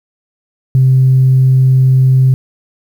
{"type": "tone", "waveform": "sine", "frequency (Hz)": 130.81, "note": "C3", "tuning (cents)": 0, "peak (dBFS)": -4, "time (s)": [0.75, 2.34], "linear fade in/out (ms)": 0, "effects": ["tanh soft clip ceiling -1 dBFS", "7-bit"]}